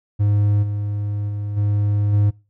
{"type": "tone with level steps", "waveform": "triangle", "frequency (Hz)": 103, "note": "G#2", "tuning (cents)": -14, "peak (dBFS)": [-12, -19, -21, -14, -11], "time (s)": [0.19, 2.31], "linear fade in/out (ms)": 20, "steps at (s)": [0.62, 1.28, 1.56, 2.12], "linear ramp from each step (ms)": 20, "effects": ["noise-tail reverb RT60 0.3 s tail -23 dB re dry"]}